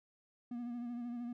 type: tone with vibrato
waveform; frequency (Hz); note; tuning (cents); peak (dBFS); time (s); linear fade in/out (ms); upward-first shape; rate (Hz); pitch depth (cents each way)
triangle; 239.9; A#3; +50; -37; 0.51-1.33; 5; sine; 13; 36
effects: none